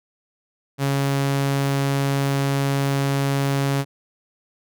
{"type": "tone", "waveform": "sawtooth", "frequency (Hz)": 138.59, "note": "C#3", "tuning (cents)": 0, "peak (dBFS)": -15, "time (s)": [0.78, 3.85], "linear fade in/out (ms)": 50, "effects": []}